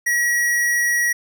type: tone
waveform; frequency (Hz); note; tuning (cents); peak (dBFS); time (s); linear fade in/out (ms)
square; 1914; A#6; +45; -17; 0.06-1.13; 10
effects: none